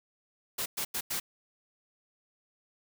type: noise bursts at uneven times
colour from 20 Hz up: white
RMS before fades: -33 dBFS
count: 4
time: 0.58-0.66 / 0.77-0.85 / 0.94-1.01 / 1.1-1.2 s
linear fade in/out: 10 ms
effects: none